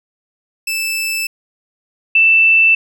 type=tone pair in turn; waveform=sawtooth / sine; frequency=2637 / 2658 Hz; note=E7 / E7; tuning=0 / +14 cents; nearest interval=unison; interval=14 cents; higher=second; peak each=-14 / -7 dBFS; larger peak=second; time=0.67-1.27 / 2.15-2.75 s; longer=neither; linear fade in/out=5 ms; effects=none